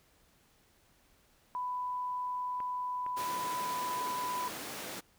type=tone; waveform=sine; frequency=995 Hz; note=B5; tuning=13 cents sharp; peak=-33 dBFS; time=1.55-4.48 s; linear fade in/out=0 ms
type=clicks; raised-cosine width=0.5 ms; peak=-32 dBFS; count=2; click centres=2.603 / 3.064 s
type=high-pass noise; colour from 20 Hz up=pink; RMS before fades=-42 dBFS; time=3.16-5.01 s; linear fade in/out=20 ms; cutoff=230 Hz; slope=12 dB/octave
effects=pink hiss -67 dBFS RMS until 5.18 s